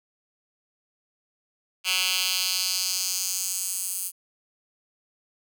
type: tone with high-pass filter sweep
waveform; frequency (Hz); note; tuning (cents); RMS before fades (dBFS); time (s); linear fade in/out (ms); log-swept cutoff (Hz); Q
10% pulse; 185.3; F#3; +3; -27; 1.84-4.12; 50; 2800 to 9900; 1.8
effects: none